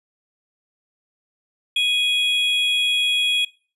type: tone pair together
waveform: triangle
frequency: 2489 / 3322 Hz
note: D#7 / G#7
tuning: 0 / 0 cents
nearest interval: perfect fourth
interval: 500 cents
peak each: -20 / -17 dBFS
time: 1.76-3.45 s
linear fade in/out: 5 ms
effects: noise-tail reverb RT60 0.4 s tail -22 dB re dry + resampled to 32000 Hz